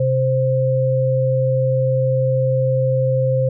sine tone pair together, 129.73 / 523.3 Hz, C3 / C5, -14 / 0 cents, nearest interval 2 octaves, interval 2414 cents, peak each -17 dBFS, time 0-3.49 s, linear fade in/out 5 ms, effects none

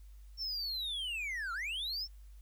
triangle linear two-way sweep, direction down then up, 5490 to 1318.5 to 5490 Hz, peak -34 dBFS, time 0.37-2.08 s, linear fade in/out 50 ms, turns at 1.53 s, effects added 50 Hz sine -50 dBFS peak until 2.41 s + white hiss -71 dBFS RMS until 2.41 s

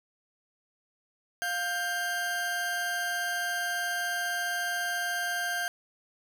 40% pulse tone pair together, 704 / 1580.4 Hz, F5 / G6, +14 / +14 cents, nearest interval octave + major second, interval 1400 cents, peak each -34 / -29 dBFS, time 1.42-5.68 s, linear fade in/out 0 ms, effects 11-bit

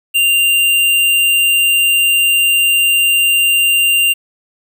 square tone, 2785 Hz, F7, 5 cents flat, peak -10 dBFS, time 0.14-4.14 s, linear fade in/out 20 ms, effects 8-bit

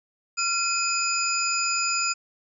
sine tone cluster, 1371 / 2512 / 4954 / 7040 Hz, F6 / D#7 / D#8 / A8, -32 / +16 / -8 / 0 cents, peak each -28 dBFS, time 0.37-2.14 s, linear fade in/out 20 ms, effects none

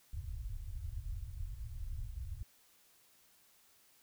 pink low-pass noise, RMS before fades -42 dBFS, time 0.13-2.43 s, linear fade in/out 2 ms, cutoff 110 Hz, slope 48 dB/octave, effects white hiss -67 dBFS RMS until 4.02 s

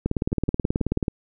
two click trains, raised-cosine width 3 ms, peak -9 / -22 dBFS, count 20 / 5, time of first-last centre 0.06-1.082 / 0.32-0.971 s, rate 18.6 / 6.14 Hz, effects none

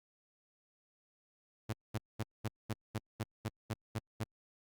sawtooth tone bursts, 110 Hz, A2, in tune, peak -30 dBFS, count 11, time 1.69-4.241 s, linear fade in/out 10 ms, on 41 ms, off 210 ms, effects Opus 48 kbps

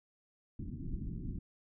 pink low-pass noise, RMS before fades -40 dBFS, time 0.59-1.39 s, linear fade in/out 5 ms, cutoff 310 Hz, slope 48 dB/octave, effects none

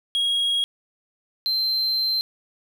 triangle tone pair in turn, 3291 / 4118 Hz, G#7 / C8, -16 / -28 cents, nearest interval major third, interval 388 cents, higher second, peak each -18 / -19 dBFS, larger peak first, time 0.15-0.64 / 1.46-2.21 s, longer second, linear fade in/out 0 ms, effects none

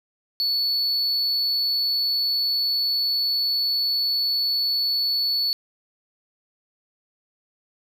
triangle tone, 4435 Hz, C#8, in tune, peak -19 dBFS, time 0.4-5.53 s, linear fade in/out 0 ms, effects none

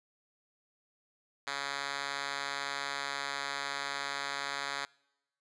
5% pulse tone with band-pass filter, 140.3 Hz, C#3, 21 cents sharp, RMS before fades -37 dBFS, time 1.47-4.85 s, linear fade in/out 2 ms, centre 2900 Hz, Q 0.85, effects noise-tail reverb RT60 0.9 s tail -25 dB re dry + resampled to 22050 Hz

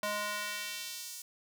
square tone with high-pass filter sweep, 207.7 Hz, G#3, in tune, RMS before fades -38 dBFS, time 0.03-1.22 s, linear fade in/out 2 ms, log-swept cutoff 650 to 7000 Hz, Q 0.94, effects none

